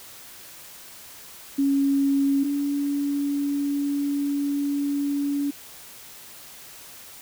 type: tone pair in turn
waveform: sine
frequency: 277.2 / 284.3 Hz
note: C#4 / C#4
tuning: 0 / +44 cents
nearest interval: unison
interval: 44 cents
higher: second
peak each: -18 / -22 dBFS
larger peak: first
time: 1.58-2.44 / 2.44-5.51 s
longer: second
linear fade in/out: 10 ms
effects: white hiss -44 dBFS RMS until 7.21 s